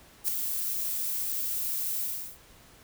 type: noise with ADSR envelope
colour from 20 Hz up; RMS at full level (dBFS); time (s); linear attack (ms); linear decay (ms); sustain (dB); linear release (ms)
violet; -25; 0.24-2.38; 42; 4; -6; 350
effects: pink hiss -55 dBFS RMS until 2.83 s